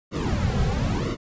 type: noise with flanger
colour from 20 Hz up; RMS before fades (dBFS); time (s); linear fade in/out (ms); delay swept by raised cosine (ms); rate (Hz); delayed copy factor
brown; -24; 0.11-1.17; 50; 1.2 to 3.4; 1; -0.95
effects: resampled to 16000 Hz